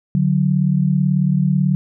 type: tone pair together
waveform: sine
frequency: 146.2 / 184.45 Hz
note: D3 / F#3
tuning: -7 / -5 cents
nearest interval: major third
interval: 402 cents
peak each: -16 dBFS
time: 0.15-1.75 s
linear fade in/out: 0 ms
effects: none